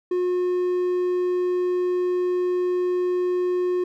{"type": "tone", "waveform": "triangle", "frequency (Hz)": 360, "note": "F#4", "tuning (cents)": -47, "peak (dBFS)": -18, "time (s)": [0.11, 3.84], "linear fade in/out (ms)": 5, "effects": []}